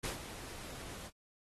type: noise with ADSR envelope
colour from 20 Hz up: pink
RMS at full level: -37 dBFS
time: 0.03-1.11 s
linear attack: 14 ms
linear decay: 130 ms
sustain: -11 dB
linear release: 49 ms
effects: AAC 32 kbps